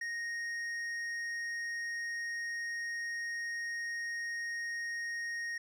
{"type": "tone with hard clipping", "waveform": "triangle", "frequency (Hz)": 1864.7, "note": "A#6", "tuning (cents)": 0, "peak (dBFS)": -37, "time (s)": [0.01, 5.58], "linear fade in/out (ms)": 5, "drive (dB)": 10, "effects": []}